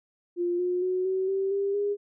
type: tone with pitch steps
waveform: sine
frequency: 350 / 359 / 368.3 / 377.7 / 387.5 / 397.4 / 407.7 Hz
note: F4 / F4 / F#4 / F#4 / G4 / G4 / G#4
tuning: +4 / +48 / -8 / +36 / -20 / +24 / -32 cents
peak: -24 dBFS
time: 0.36-1.97 s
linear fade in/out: 50 ms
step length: 230 ms
effects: none